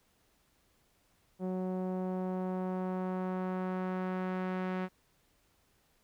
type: tone with low-pass filter sweep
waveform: sawtooth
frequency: 185 Hz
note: F#3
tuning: in tune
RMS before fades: -35 dBFS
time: 1.39-4.89 s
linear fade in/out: 50 ms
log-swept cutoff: 590 to 2000 Hz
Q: 1.1
effects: pink hiss -71 dBFS RMS until 6.03 s